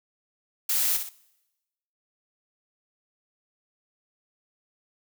blue noise with echo, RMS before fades -25 dBFS, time 0.69-0.97 s, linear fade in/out 5 ms, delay 61 ms, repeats 2, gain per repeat -7 dB, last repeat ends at 1.092 s, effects noise-tail reverb RT60 1.0 s tail -23 dB re dry

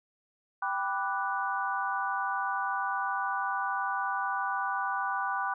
sine chord, G major seventh, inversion none, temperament equal, 784 / 987.8 / 1174.7 / 1480 Hz, G5 / B5 / D6 / F#6, 0 / 0 / 0 / 0 cents, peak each -34 dBFS, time 0.62-5.54 s, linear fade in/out 5 ms, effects none

